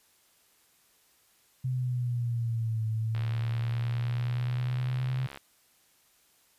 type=exponential two-way sweep; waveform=sine; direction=down then up; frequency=129.1 to 110 to 129.1 Hz; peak=-27 dBFS; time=1.64-5.27 s; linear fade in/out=10 ms; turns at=2.86 s
type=click train; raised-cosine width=0.3 ms; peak=-26 dBFS; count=156; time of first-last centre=3.15-5.374 s; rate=69.7 Hz
effects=white hiss -65 dBFS RMS until 6.58 s + resampled to 32000 Hz